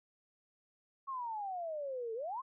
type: exponential two-way sweep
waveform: sine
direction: down then up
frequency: 1108 to 437.2 to 1108 Hz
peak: -37 dBFS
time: 1.07-2.42 s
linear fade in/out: 20 ms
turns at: 2.14 s
effects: none